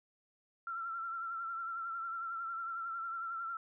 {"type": "tone with vibrato", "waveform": "sine", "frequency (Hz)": 1353, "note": "E6", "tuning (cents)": 45, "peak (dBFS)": -37, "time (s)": [0.67, 3.57], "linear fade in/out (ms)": 2, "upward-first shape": "sine", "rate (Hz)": 11, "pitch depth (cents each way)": 45, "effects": []}